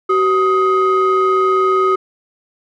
triangle ring-modulated tone, 437.3 Hz, A4, 11 cents flat, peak -6 dBFS, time 0.09-1.96 s, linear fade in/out 10 ms, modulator 817 Hz, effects none

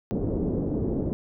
white low-pass noise, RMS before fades -27 dBFS, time 0.11-1.13 s, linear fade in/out 0 ms, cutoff 420 Hz, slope 24 dB/octave, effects none

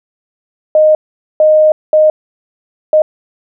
sine tone bursts at uneven times, 618 Hz, D#5, 12 cents flat, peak -4 dBFS, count 4, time 0.75-0.95 / 1.4-1.72 / 1.93-2.1 / 2.93-3.02 s, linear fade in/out 2 ms, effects none

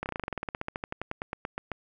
slowing click train, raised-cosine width 0.5 ms, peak -17 dBFS, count 25, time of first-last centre 0.03-1.717 s, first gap 29 ms, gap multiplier 1.07, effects none

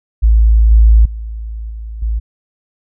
sine tone with level steps, 55 Hz, A1, in tune, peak -5 / -3 / -21 / -23 / -13 dBFS, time 0.22-2.2 s, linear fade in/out 20 ms, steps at 0.71 / 1.05 / 1.7 / 2.02 s, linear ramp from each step 5 ms, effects none

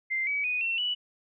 sine tone with pitch steps, 2088 / 2277 / 2483 / 2708 / 2953 Hz, C7 / C#7 / D#7 / E7 / F#7, -4 / +46 / -4 / +46 / -4 cents, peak -26 dBFS, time 0.1-0.95 s, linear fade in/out 20 ms, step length 170 ms, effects none

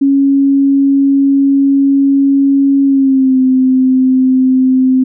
sine tone with pitch glide, 276.1 to 259.1 Hz, C#4 to C4, -7 to -17 cents, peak -6 dBFS, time 0.01-5.04 s, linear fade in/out 10 ms, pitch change -110 cents, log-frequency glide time 2.84-3.39 s, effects none

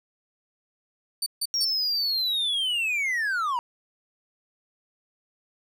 25% pulse tone bursts, 4578 Hz, D8, 45 cents flat, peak -20 dBFS, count 3, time 1.22-1.649 s, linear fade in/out 5 ms, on 43 ms, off 150 ms
triangle linear sweep, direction down, 5630 to 930 Hz, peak -22 dBFS, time 1.54-3.59 s, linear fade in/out 0 ms
effects none

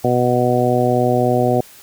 harmonic tone, 123.47 Hz, B2, in tune, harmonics 1 / 2 / 3 / 4 / 5 / 6, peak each -20 / -20 / -20 / -20 / -20 / -20 dBFS, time 0.04-1.61 s, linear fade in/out 5 ms, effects white hiss -43 dBFS RMS until 1.82 s

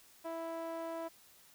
sawtooth tone with band-pass filter, 329.6 Hz, E4, in tune, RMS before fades -41 dBFS, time 0.24-1.09 s, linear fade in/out 20 ms, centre 740 Hz, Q 1.9, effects white hiss -62 dBFS RMS until 1.54 s

